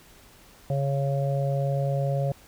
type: harmonic tone with a mistuned harmonic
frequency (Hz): 138.3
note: C#3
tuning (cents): -4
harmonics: 1 / 3 / 4 / 5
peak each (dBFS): -24 / -38 / -29 / -35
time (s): 0.7-2.32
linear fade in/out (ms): 2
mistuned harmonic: 1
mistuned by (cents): +17
effects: pink hiss -53 dBFS RMS until 2.47 s